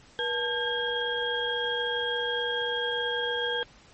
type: tone cluster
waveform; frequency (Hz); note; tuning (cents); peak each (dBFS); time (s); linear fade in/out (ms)
sine; 481.1 / 879 / 1610 / 3266; B4 / A5 / G6 / G#7; -45 / -2 / +46 / -30; -31 / -36 / -31 / -31; 0.19-3.63; 0
effects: pink hiss -55 dBFS RMS until 3.93 s + MP3 32 kbps

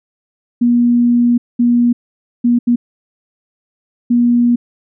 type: tone bursts at uneven times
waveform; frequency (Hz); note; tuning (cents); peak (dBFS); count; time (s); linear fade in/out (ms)
sine; 240; B3; -49; -8; 5; 0.61-1.38 / 1.59-1.93 / 2.44-2.59 / 2.67-2.76 / 4.1-4.56; 10
effects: none

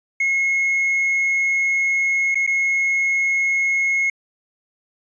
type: tone with dropouts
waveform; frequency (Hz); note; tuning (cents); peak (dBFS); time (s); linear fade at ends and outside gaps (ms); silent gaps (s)
triangle; 2168; C#7; -39; -14; 0.2-4.1; 5; 2.346-2.354 / 2.466-2.474
effects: tanh soft clip ceiling -10 dBFS + resampled to 22050 Hz

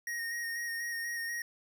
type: tone with vibrato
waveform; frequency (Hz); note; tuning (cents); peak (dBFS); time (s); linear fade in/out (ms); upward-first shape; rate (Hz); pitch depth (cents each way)
square; 1864.7; A#6; 0; -35; 0.07-1.42; 2; square; 4.1; 18
effects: none

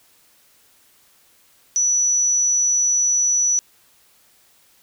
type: tone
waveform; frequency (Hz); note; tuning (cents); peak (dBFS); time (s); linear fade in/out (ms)
sine; 5920; F#8; 0; -15; 1.76-3.59; 0
effects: white hiss -56 dBFS RMS until 4.82 s

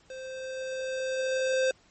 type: tone with level ramp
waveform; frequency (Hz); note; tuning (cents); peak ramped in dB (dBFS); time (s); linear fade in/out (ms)
square; 522; C5; -4; -39 to -23; 0.1-1.71; 2
effects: pink hiss -62 dBFS RMS until 1.9 s + MP3 32 kbps

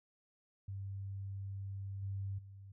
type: tone with level steps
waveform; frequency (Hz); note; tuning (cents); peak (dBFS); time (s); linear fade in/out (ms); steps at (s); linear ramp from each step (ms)
sine; 98; G2; 0; -40 / -37 / -50; 0.68-2.72; 5; 2.02 / 2.38; 10
effects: none

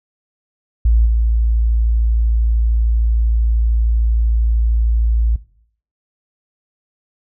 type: tone with level steps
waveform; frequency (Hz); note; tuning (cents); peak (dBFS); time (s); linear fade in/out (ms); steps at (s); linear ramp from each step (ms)
sine; 56.5; A1; +47; -9 / -12; 0.85-5.36; 5; 1.05; 20
effects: noise-tail reverb RT60 0.6 s tail -18 dB re dry

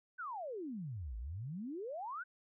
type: exponential two-way sweep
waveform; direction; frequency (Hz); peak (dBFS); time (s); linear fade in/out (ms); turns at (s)
sine; down then up; 1568 to 52.3 to 1568; -40; 0.18-2.24; 20; 1.17
effects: none

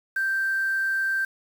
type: tone with quantisation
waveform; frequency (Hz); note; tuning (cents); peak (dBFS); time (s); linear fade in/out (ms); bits
sine; 1568; G6; 0; -22; 0.16-1.25; 5; 7
effects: none

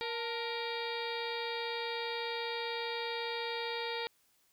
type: harmonic tone with a mistuned harmonic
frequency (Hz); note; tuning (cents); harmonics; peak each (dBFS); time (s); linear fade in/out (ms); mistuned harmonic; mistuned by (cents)
469; A#4; +11; 1 / 2 / 3 / 4 / 5 / 6 / 7 / 8 / 9 / 10; -39 / -41 / -48 / -45 / -43 / -51 / -48 / -44 / -50 / -49; 0.01-4.07; 0; 2; -74
effects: white hiss -71 dBFS RMS until 4.52 s

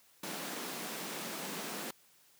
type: high-pass noise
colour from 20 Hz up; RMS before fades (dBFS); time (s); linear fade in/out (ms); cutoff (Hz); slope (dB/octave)
pink; -41; 0.23-1.91; 5; 170; 48
effects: white hiss -65 dBFS RMS until 2.39 s + high-pass 80 Hz 12 dB/octave

